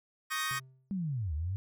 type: chord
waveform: sawtooth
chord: Eb dominant seventh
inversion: third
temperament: equal with one note detuned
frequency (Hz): 1108.7 / 1244.5 / 1554.5 / 1864.7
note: Db6 / Eb6 / G6 / Bb6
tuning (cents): 0 / 0 / -15 / 0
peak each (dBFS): -36 / -33 / -37 / -32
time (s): 0.3-0.6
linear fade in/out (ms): 20
type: tone with exponential decay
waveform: triangle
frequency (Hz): 130.81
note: C3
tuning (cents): 0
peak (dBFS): -37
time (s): 0.51-0.97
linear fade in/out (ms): 0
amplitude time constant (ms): 100
type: linear two-way sweep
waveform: sine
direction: down then up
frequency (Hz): 203.6 to 71.6 to 100.9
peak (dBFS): -31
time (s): 0.91-1.56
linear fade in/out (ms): 0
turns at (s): 1.34
effects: none